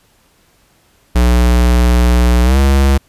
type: tone with pitch glide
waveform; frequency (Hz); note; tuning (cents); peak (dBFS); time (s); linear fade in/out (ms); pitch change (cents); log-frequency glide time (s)
square; 60.5 to 68.3; B1 to C#2; -35 to -25; -8; 1.15-2.98; 10; +210; 2.43-2.58
effects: pink hiss -53 dBFS RMS until 3.08 s + resampled to 32000 Hz